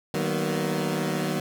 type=chord; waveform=20% pulse; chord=B major seventh; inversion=first; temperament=equal with one note detuned; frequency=155.56 / 189.65 / 233.1 / 246.9 Hz; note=D#3 / F#3 / A#3 / B3; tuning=0 / +43 / 0 / 0 cents; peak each=-24 / -24 / -28 / -29 dBFS; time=0.14-1.4 s; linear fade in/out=2 ms; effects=none